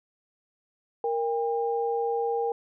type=tone pair together; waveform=sine; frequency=466.2 / 802.2 Hz; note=A#4 / G5; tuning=0 / +40 cents; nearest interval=major sixth; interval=940 cents; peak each=-26 / -29 dBFS; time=1.04-2.52 s; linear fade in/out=2 ms; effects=none